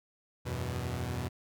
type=chord; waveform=sawtooth; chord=E suspended second; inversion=none; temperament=equal with one note detuned; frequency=82.41 / 94.61 / 123.47 Hz; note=E2 / F#2 / B2; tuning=0 / +39 / 0 cents; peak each=-34 / -35 / -32 dBFS; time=0.45-1.29 s; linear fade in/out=20 ms; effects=none